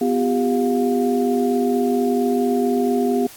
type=tone cluster; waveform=sine; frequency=248.8 / 356.8 / 401.2 / 707 Hz; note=B3 / F4 / G4 / F5; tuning=+13 / +37 / +40 / +21 cents; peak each=-19 / -27 / -20 / -26 dBFS; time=0.01-3.27 s; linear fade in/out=5 ms; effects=white hiss -42 dBFS RMS until 3.36 s + AAC 64 kbps